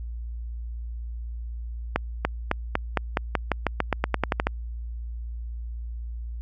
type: accelerating click train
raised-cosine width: 0.5 ms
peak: -6 dBFS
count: 17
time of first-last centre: 1.96-4.47 s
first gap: 290 ms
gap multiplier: 0.91
effects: added 58 Hz sine -31 dBFS peak until 6.41 s